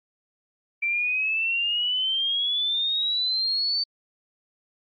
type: exponential sweep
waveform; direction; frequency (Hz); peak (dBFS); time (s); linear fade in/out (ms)
sine; up; 2334 to 4575; -22; 0.82-3.84; 10
effects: Opus 32 kbps